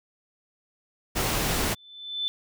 pink noise, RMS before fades -26 dBFS, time 1.15-1.75 s, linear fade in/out 20 ms
sine tone with exponential growth, 3520 Hz, A7, in tune, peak -23 dBFS, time 1.59-2.28 s, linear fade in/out 0 ms, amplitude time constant 150 ms
effects none

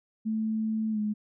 sine tone with pitch glide, 219.3 to 211.2 Hz, A3 to G#3, -6 to +29 cents, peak -26 dBFS, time 0.25-1.14 s, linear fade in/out 20 ms, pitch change -65 cents, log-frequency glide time 0.91-0.99 s, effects none

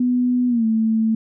sine tone with pitch glide, 247.8 to 222 Hz, B3 to A3, +6 to +16 cents, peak -15 dBFS, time 0-1.15 s, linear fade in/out 5 ms, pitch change -190 cents, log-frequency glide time 0.48-0.65 s, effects none

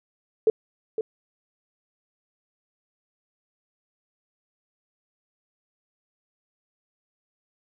sine tone with echo, 440 Hz, A4, in tune, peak -14 dBFS, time 0.47-0.5 s, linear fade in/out 2 ms, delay 510 ms, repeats 1, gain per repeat -9 dB, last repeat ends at 1.01 s, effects none

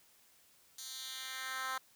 10% pulse tone with high-pass filter sweep, 261.6 Hz, C4, in tune, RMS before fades -42 dBFS, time 0.78-1.78 s, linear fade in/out 5 ms, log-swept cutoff 5400 to 1100 Hz, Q 1.6, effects white hiss -66 dBFS RMS until 1.95 s

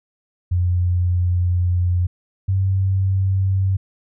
sine tone pair in turn, 89 / 95.75 Hz, F2 / G2, +33 / -40 cents, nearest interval minor second, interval 127 cents, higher second, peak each -15 / -15 dBFS, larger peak neither, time 0.51-2.07 / 2.48-3.77 s, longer first, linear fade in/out 10 ms, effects none

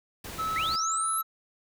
pink noise, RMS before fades -40 dBFS, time 0.24-0.76 s, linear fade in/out 5 ms
triangle tone with pitch glide, 1300 to 1312.1 Hz, E6 to E6, -24 to -8 cents, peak -26 dBFS, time 0.38-1.23 s, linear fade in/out 20 ms, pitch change +16 cents, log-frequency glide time 0.51-0.9 s
sine linear sweep, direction up, 1864.7 to 11730 Hz, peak -29 dBFS, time 0.56-1.21 s, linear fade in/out 0 ms
effects none

